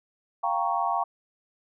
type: chord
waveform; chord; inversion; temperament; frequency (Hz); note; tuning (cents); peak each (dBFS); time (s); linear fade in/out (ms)
sine; G half-diminished seventh; third; equal; 698.5 / 784 / 932.3 / 1108.7; F5 / G5 / Bb5 / Db6; 0 / 0 / 0 / 0; -29; 0.43-1.04; 10
effects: none